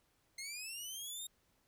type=linear sweep; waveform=15% pulse; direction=up; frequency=2093 to 3729 Hz; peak=-36 dBFS; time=0.38-1.27 s; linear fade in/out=5 ms; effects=pink hiss -75 dBFS RMS until 1.67 s